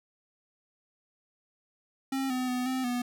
square tone with pitch steps, 268.3 / 254 / 250.2 / 259.1 / 244.9 Hz, C4 / B3 / B3 / C4 / B3, +44 / +49 / +23 / -17 / -14 cents, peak -29 dBFS, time 2.12-3.02 s, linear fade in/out 5 ms, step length 180 ms, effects none

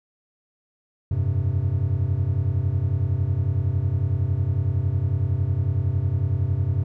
triangle chord, F suspended second, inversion none, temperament just, 87.31 / 98.22 / 130.96 Hz, F2 / G2 / C3, 0 / +4 / +2 cents, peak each -24 / -21 / -23 dBFS, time 1.11-6.84 s, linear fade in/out 5 ms, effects none

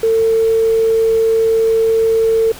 triangle tone, 450 Hz, A4, 39 cents sharp, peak -6 dBFS, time 0.03-2.52 s, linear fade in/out 5 ms, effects tanh soft clip ceiling -8 dBFS + pink hiss -34 dBFS RMS until 2.59 s

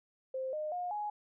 sine tone with pitch steps, 523.3 / 611.6 / 714.8 / 835.5 Hz, C5 / D#5 / F5 / G#5, 0 / -30 / +40 / +10 cents, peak -34 dBFS, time 0.34-1.1 s, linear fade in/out 5 ms, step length 190 ms, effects none

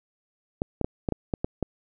clicks, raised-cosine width 2 ms, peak -12 dBFS, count 8, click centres 0.619 / 0.813 / 0.845 / 1.088 / 1.123 / 1.338 / 1.445 / 1.627 s, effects none

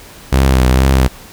sawtooth tone with vibrato, 65 Hz, C2, 11 cents flat, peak -4 dBFS, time 0.32-1.08 s, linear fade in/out 10 ms, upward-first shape sine, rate 2.2 Hz, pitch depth 52 cents each way, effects pink hiss -37 dBFS RMS until 1.32 s

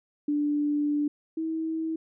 sine tone pair in turn, 293.7 / 321.6 Hz, D4 / E4, 0 / -43 cents, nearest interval major second, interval 157 cents, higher second, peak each -23 / -27 dBFS, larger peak first, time 0.28-1.08 / 1.37-1.96 s, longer first, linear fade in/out 5 ms, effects none

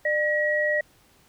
sine tone pair together, 600.3 / 1908 Hz, D5 / A#6, +38 / +40 cents, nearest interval octave + minor sixth, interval 2002 cents, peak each -24 / -23 dBFS, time 0.05-0.81 s, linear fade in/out 5 ms, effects pink hiss -59 dBFS RMS until 1.28 s

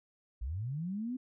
sine linear sweep, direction up, 51 to 261.6 Hz, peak -34 dBFS, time 0.41-1.17 s, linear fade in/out 10 ms, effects none

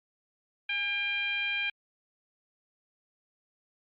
sine tone with frequency modulation, 2394 Hz, D7, 33 cents sharp, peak -28 dBFS, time 0.69-1.7 s, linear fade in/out 5 ms, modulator 783 Hz, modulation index 0.91, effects Opus 48 kbps

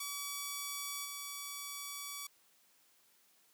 5% pulse tone with level steps, 1142 Hz, D6, 49 cents flat, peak -27 / -30 dBFS, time 0-2.27 s, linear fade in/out 5 ms, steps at 1.04 s, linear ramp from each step 20 ms, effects white hiss -69 dBFS RMS until 3.53 s + high-pass 150 Hz 12 dB/octave

